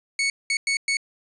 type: tone bursts at uneven times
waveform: sawtooth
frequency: 2217 Hz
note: C#7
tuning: in tune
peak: -17 dBFS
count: 4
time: 0.19-0.3 / 0.5-0.57 / 0.67-0.77 / 0.88-0.97 s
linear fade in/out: 2 ms
effects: resampled to 22050 Hz + 9-bit